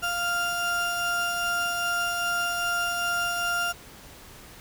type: tone pair together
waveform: 35% pulse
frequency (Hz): 697.2 / 1396.9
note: F5 / F6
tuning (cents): -3 / 0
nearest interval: octave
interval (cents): 1203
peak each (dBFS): -30 / -24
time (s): 0.02-3.73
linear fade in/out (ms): 20
effects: pink hiss -47 dBFS RMS until 4.6 s